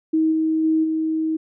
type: tone with level steps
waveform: sine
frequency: 317.5 Hz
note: D#4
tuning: 35 cents sharp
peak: -15 / -17 / -15 / -19 dBFS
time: 0.13-1.37 s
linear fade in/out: 10 ms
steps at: 0.31 / 0.63 / 0.83 s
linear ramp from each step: 20 ms
effects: none